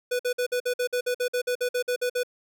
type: tone bursts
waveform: square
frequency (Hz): 493.8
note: B4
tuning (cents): 0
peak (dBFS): -24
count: 16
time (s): 0.11-2.234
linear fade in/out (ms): 10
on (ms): 84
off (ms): 52
effects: none